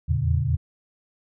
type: tone cluster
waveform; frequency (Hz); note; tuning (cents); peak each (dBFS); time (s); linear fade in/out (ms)
sine; 81.2 / 85.3 / 115.4 / 141.6; E2 / F2 / A#2 / C#3; -26 / -40 / -17 / +37; -25; 0.08-0.57; 20
effects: none